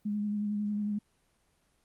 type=tone with vibrato; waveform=sine; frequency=207.7 Hz; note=G#3; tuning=in tune; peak=-29 dBFS; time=0.05-0.99 s; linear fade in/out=10 ms; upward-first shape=sine; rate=11 Hz; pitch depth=23 cents each way; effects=pink hiss -71 dBFS RMS until 1.84 s + Opus 24 kbps